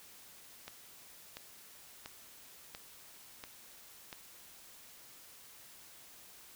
click train, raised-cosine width 0.2 ms, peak -27 dBFS, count 6, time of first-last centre 0.68-4.128 s, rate 1.45 Hz, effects white hiss -56 dBFS RMS until 6.55 s

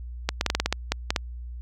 clicks, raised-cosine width 0.2 ms, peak -5 dBFS, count 11, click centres 0.29 / 0.411 / 0.463 / 0.501 / 0.55 / 0.6 / 0.66 / 0.726 / 0.92 / 1.105 / 1.162 s, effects added 60 Hz sine -34 dBFS peak until 1.61 s

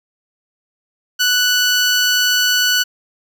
15% pulse tone, 1483 Hz, F#6, 4 cents sharp, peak -6 dBFS, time 1.19-2.84 s, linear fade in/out 20 ms, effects none

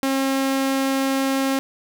sawtooth tone, 269.4 Hz, C#4, 49 cents flat, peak -15 dBFS, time 0.03-1.59 s, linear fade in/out 0 ms, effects none

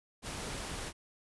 pink noise, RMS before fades -40 dBFS, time 0.22-0.93 s, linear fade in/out 50 ms, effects resampled to 24000 Hz

